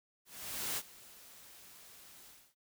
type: noise with ADSR envelope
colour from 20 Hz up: white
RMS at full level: -36 dBFS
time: 0.25-2.55 s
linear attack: 520 ms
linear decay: 51 ms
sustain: -20 dB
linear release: 280 ms
effects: none